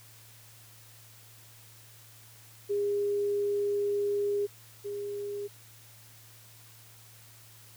sine tone pair in turn, 407.4 / 407.4 Hz, G#4 / G#4, -33 / -33 cents, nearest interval unison, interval 0 cents, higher neither, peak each -26 / -33 dBFS, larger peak first, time 2.69-4.47 / 4.84-5.48 s, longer first, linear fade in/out 20 ms, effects added 112 Hz sine -56 dBFS peak until 7.76 s + white hiss -55 dBFS RMS until 7.76 s

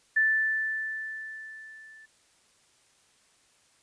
sine tone with level ramp, 1760 Hz, A6, in tune, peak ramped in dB -19 to -49 dBFS, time 0.16-2.06 s, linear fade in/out 10 ms, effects white hiss -64 dBFS RMS until 3.82 s + resampled to 22050 Hz

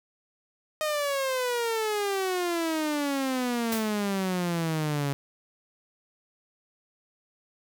sawtooth exponential sweep, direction down, 622.3 to 138.59 Hz, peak -22 dBFS, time 0.81-5.13 s, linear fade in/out 0 ms
white noise with exponential decay, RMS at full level -30 dBFS, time 3.72-4 s, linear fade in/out 2 ms, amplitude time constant 59 ms
effects none

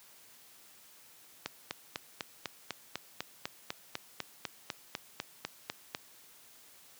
click train, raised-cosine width 0.2 ms, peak -17 dBFS, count 19, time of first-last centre 1.46-5.949 s, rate 4.01 Hz, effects white hiss -58 dBFS RMS until 6.99 s + high-pass 100 Hz 12 dB/octave

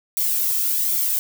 violet noise with flanger, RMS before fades -21 dBFS, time 0.17-1.19 s, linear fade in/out 0 ms, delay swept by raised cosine 0.88 to 1.57 ms, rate 1.3 Hz, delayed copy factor +0.5, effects none

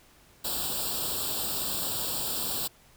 white noise with comb filter, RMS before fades -31 dBFS, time 0.44-2.68 s, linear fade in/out 10 ms, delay 0.24 ms, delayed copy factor +1, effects pink hiss -58 dBFS RMS until 2.96 s

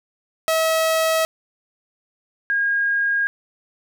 sawtooth / sine tone pair in turn, 644 / 1627.5 Hz, E5 / G#6, -41 / -36 cents, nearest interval octave + major third, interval 1605 cents, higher second, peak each -13 / -17 dBFS, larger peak first, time 0.48-1.25 / 2.5-3.27 s, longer neither, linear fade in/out 0 ms, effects none

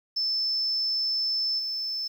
sine tone with level steps, 5274 Hz, E8, in tune, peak -24 / -28 dBFS, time 0.16-2.08 s, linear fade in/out 10 ms, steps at 1.58 s, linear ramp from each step 20 ms, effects 9-bit

